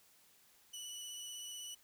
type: tone with vibrato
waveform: 20% pulse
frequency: 2959 Hz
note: F#7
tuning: 1 cent flat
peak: -39 dBFS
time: 0.73-1.75 s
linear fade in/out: 10 ms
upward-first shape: square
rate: 16 Hz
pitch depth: 12 cents each way
effects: white hiss -67 dBFS RMS until 1.83 s